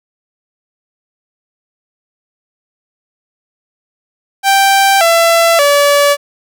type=tone with pitch steps; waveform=sawtooth; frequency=784 / 670.8 / 573.9 Hz; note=G5 / E5 / D5; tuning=0 / +30 / -40 cents; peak=-3 dBFS; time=4.43-6.17 s; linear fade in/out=50 ms; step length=580 ms; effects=none